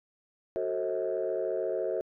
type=chord; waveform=sine; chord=F# diminished seventh; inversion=none; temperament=just; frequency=370 / 444 / 532.8 / 639.4 Hz; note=F#4 / A4 / C5 / Eb5; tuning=0 / +16 / +31 / +47 cents; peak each=-33 dBFS; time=0.56-2.01 s; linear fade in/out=0 ms; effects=tanh soft clip ceiling -21 dBFS